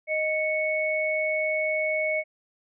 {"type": "tone pair together", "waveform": "sine", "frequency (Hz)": [622.3, 2214], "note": ["D#5", "C#7"], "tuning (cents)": [0, -3], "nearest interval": "octave + minor seventh", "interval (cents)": 2197, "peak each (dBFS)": -26, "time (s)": [0.07, 2.24], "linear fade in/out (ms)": 50, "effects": []}